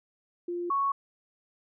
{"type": "tone pair in turn", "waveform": "sine", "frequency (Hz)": [349.2, 1108.6], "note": ["F4", "C#6"], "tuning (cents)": [0, 0], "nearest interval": "octave + minor sixth", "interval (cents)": 2000, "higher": "second", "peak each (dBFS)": [-30, -24], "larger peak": "second", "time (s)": [[0.48, 0.7], [0.7, 0.92]], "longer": "neither", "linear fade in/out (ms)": 5, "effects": []}